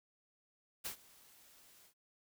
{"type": "noise with ADSR envelope", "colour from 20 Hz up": "white", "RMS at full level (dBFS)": -40, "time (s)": [0.84, 1.94], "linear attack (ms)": 18, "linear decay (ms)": 100, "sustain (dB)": -23, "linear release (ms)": 86, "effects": []}